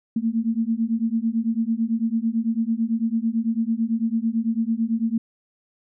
sine beating tone pair, 222.7 / 231.7 Hz, A3 / A#3, +21 / -10 cents, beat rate 9 Hz, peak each -23 dBFS, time 0.16-5.18 s, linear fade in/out 5 ms, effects none

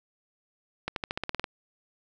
accelerating click train, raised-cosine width 0.3 ms, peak -14 dBFS, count 10, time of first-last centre 0.88-1.442 s, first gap 82 ms, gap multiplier 0.93, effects none

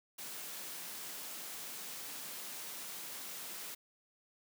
white high-pass noise, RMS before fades -45 dBFS, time 0.18-3.75 s, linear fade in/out 10 ms, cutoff 150 Hz, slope 24 dB/octave, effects none

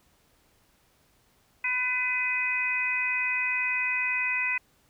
harmonic tone, 502 Hz, B4, 28 cents sharp, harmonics 2 / 3 / 4 / 5, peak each -38 / -37 / -29 / -27 dBFS, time 1.64-4.58 s, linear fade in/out 5 ms, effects pink hiss -65 dBFS RMS until 4.89 s

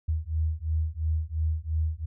sine beating tone pair, 77.78 / 80.68 Hz, D#2 / E2, 0 / -37 cents, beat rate 2.9 Hz, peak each -28 dBFS, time 0.08-2.06 s, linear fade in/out 10 ms, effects none

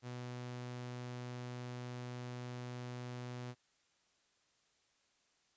sawtooth tone, 123.47 Hz, B2, in tune, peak -39 dBFS, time 0.02-3.55 s, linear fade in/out 50 ms, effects white hiss -75 dBFS RMS until 5.56 s + resampled to 16000 Hz

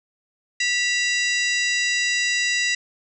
harmonic tone with a mistuned harmonic, 980 Hz, B5, 14 cents flat, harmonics 2 / 3 / 4 / 5 / 6 / 7 / 8, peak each -22 / -26 / -28 / -30 / -32 / -33 / -34 dBFS, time 0.6-2.75 s, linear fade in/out 5 ms, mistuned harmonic 3, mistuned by -110 cents, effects none

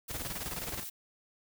blue noise, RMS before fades -42 dBFS, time 0.08-0.9 s, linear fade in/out 10 ms
pink noise with tremolo, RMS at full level -38 dBFS, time 0.09-0.84 s, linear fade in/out 20 ms, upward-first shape square, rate 19 Hz, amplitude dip 70%
effects none

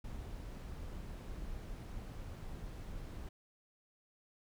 brown noise, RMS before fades -45 dBFS, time 0.04-3.29 s, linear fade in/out 5 ms, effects none

